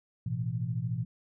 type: chord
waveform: sine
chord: A suspended second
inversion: none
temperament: equal with one note detuned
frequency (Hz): 110 / 123.47 / 167.6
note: A2 / B2 / E3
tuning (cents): 0 / 0 / +29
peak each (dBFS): -35 / -32 / -36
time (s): 0.26-1.05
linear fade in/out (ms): 5
effects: none